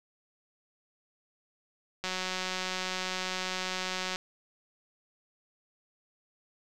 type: click train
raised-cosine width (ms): 0.2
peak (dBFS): -16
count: 393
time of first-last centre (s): 2.04-4.159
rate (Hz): 185
effects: none